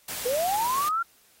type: noise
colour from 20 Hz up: white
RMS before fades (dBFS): -34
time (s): 0.08-0.89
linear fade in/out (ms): 5
type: linear sweep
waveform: sine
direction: up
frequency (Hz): 466.5 to 1400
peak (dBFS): -23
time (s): 0.25-1.03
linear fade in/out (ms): 10
effects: white hiss -60 dBFS RMS until 1.4 s + AAC 48 kbps